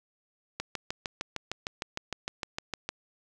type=click train; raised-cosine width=0.2 ms; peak=-15 dBFS; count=16; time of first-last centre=0.6-2.89 s; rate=6.55 Hz; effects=none